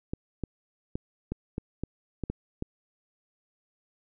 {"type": "clicks", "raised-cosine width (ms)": 3, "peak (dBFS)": -18, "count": 9, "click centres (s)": [0.135, 0.437, 0.955, 1.32, 1.581, 1.836, 2.237, 2.3, 2.624], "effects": []}